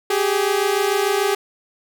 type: tone pair together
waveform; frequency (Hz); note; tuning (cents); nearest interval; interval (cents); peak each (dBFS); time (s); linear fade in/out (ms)
sawtooth; 388 / 414.8; G4 / G#4; -18 / -2; minor second; 116; -16; 0.1-1.35; 5
effects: none